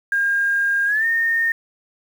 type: tone with pitch glide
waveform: sine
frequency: 1613 to 1831.6 Hz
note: G6 to A#6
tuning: +49 to -31 cents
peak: -16 dBFS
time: 0.12-1.52 s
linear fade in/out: 2 ms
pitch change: +220 cents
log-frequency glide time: 0.86-1.06 s
effects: 7-bit